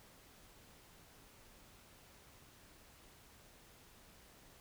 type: silence
effects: pink hiss -62 dBFS RMS until 4.6 s